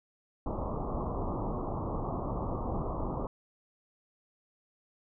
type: low-pass noise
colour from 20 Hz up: pink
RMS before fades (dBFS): -34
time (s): 0.46-3.27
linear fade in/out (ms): 2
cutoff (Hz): 1200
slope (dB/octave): 96
effects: none